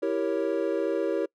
triangle chord, E diminished seventh, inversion none, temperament equal, 329.6 / 392 / 466.2 / 554.4 Hz, E4 / G4 / Bb4 / Db5, 0 / 0 / 0 / 0 cents, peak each -28 dBFS, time 0.02-1.26 s, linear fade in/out 10 ms, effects noise-tail reverb RT60 0.1 s tail -24 dB re dry

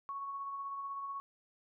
sine tone with tremolo, 1108.7 Hz, C#6, in tune, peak -37 dBFS, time 0.09-1.2 s, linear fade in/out 0 ms, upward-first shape sine, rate 16 Hz, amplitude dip 30%, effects none

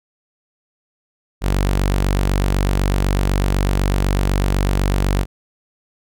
sawtooth tone, 48 Hz, G1, 36 cents flat, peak -11 dBFS, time 1.41-5.26 s, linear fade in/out 50 ms, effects none

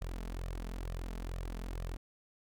sawtooth tone with flanger, 43.28 Hz, F1, 15 cents flat, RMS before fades -40 dBFS, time 0.01-1.97 s, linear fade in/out 10 ms, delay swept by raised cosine 1.6 to 4.7 ms, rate 2.2 Hz, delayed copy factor +0.7, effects none

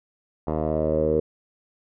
10% pulse tone with low-pass filter sweep, 77.78 Hz, D#2, in tune, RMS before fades -23 dBFS, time 0.47-1.2 s, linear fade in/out 5 ms, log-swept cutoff 780 to 470 Hz, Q 7.2, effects none

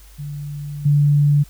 sine tone with level steps, 145.4 Hz, D3, 17 cents flat, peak -26 / -11 dBFS, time 0.18-1.44 s, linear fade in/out 20 ms, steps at 0.85 s, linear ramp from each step 10 ms, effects added 50 Hz sine -42 dBFS peak until 1.49 s + white hiss -50 dBFS RMS until 1.49 s

